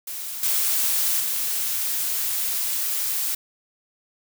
blue noise with level steps, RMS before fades -32 / -22 / -25 dBFS, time 0.07-3.35 s, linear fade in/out 5 ms, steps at 0.43 / 1.2 s, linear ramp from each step 2 ms, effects none

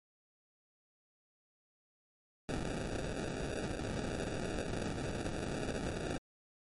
violet noise with sample-and-hold, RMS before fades -38 dBFS, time 2.49-6.18 s, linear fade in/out 0 ms, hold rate 1050 Hz, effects MP3 48 kbps

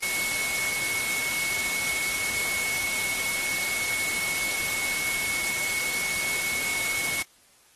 sine tone in noise, 2200 Hz, C#7, 14 cents flat, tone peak -28 dBFS, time 0.02-7.23 s, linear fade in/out 10 ms, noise white, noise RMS -30 dBFS, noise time 0.02-7.23 s, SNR -1 dB, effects white hiss -59 dBFS RMS until 7.75 s + AAC 32 kbps

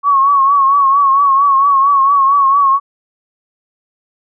sine tone with vibrato, 1108.7 Hz, C#6, in tune, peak -7 dBFS, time 0.03-2.8 s, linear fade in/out 50 ms, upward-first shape triangle, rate 4.4 Hz, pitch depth 70 cents each way, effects none

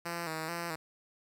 5% pulse tone with vibrato, 164.81 Hz, E3, in tune, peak -24 dBFS, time 0.05-0.76 s, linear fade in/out 10 ms, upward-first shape square, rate 2.3 Hz, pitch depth 61 cents each way, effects none

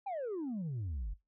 sine exponential sweep, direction down, 830.6 to 43.65 Hz, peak -33 dBFS, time 0.06-1.14 s, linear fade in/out 10 ms, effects noise-tail reverb RT60 0.2 s tail -20 dB re dry + tanh soft clip ceiling -34 dBFS

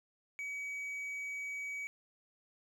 sine tone with hard clipping, 2270 Hz, C#7, 41 cents sharp, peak -39 dBFS, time 0.39-1.87 s, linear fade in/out 0 ms, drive 3 dB, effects none

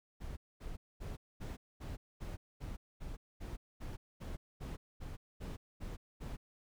brown noise bursts, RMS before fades -43 dBFS, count 16, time 0.2-6.37 s, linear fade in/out 20 ms, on 170 ms, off 230 ms, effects none

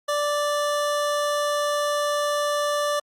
25% pulse tone, 586 Hz, D5, 4 cents flat, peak -18 dBFS, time 0.08-3 s, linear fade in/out 10 ms, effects low-pass 12000 Hz 12 dB/octave + Opus 48 kbps

